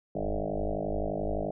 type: tone with frequency modulation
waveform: sine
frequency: 311.1 Hz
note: D#4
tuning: in tune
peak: -28 dBFS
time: 0.15-1.51 s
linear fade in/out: 5 ms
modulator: 51.6 Hz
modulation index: 7.3
effects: none